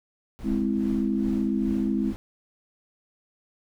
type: noise with tremolo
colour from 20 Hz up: brown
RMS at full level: -36 dBFS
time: 0.39-2.16 s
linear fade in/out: 0 ms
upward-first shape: sine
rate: 2.4 Hz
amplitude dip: 70%
type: chord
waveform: sine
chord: Ab augmented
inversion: none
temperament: equal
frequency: 207.7 / 261.6 / 329.6 Hz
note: Ab3 / C4 / E4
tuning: 0 / 0 / 0 cents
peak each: -25 / -27 / -29 dBFS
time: 0.43-2.14 s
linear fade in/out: 50 ms
effects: none